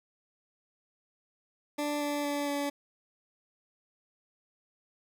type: tone with pitch steps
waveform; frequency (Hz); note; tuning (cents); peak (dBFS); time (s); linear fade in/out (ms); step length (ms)
20% pulse; 293.7 / 291 / 288.3 / 285.7; D4 / D4 / D4 / D4; 0 / -16 / -32 / -48; -25; 1.78-2.7; 10; 230
effects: none